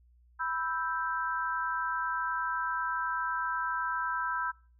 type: chord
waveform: sine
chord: E minor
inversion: second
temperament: equal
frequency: 987.8 / 1318.5 / 1568 Hz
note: B5 / E6 / G6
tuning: 0 / 0 / 0 cents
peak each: -34 dBFS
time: 0.39-4.52 s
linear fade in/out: 20 ms
effects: noise-tail reverb RT60 0.4 s tail -24 dB re dry + added 60 Hz sine -59 dBFS peak until 4.79 s